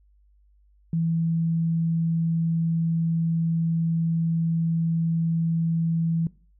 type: tone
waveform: sine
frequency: 164.81 Hz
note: E3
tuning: in tune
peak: -21 dBFS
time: 0.93-6.27 s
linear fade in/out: 2 ms
effects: noise-tail reverb RT60 0.4 s tail -20 dB re dry + added 50 Hz sine -56 dBFS peak until 6.59 s